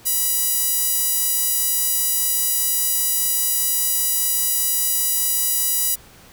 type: tone with high-pass filter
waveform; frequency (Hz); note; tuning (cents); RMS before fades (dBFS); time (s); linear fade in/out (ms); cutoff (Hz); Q
sawtooth; 977; B5; -19; -20; 0.05-5.96; 20; 9900; 0.81
effects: pink hiss -47 dBFS RMS until 6.32 s